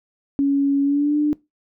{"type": "tone with pitch glide", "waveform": "sine", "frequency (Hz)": [279.3, 297.6], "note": ["C#4", "D4"], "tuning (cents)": [13, 23], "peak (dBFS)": -15, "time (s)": [0.39, 1.33], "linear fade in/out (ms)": 0, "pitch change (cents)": 110, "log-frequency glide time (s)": [0.83, 1.17], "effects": ["noise-tail reverb RT60 0.2 s tail -21 dB re dry"]}